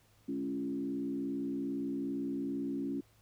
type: tone with frequency modulation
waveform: sine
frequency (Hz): 277.2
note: C#4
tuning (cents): 0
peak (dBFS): -33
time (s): 0.28-3.01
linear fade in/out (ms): 10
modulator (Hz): 62.5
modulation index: 0.94
effects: added 107 Hz sine -68 dBFS peak until 3.21 s + pink hiss -68 dBFS RMS until 3.21 s